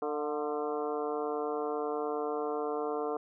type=harmonic tone with a mistuned harmonic; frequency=149.8 Hz; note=D3; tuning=35 cents sharp; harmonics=2 / 3 / 4 / 5 / 6 / 7 / 8 / 9; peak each=-40 / -33 / -42 / -38 / -47 / -42 / -44 / -48 dBFS; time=0.02-3.17 s; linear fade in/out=2 ms; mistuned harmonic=5; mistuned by=-47 cents; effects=none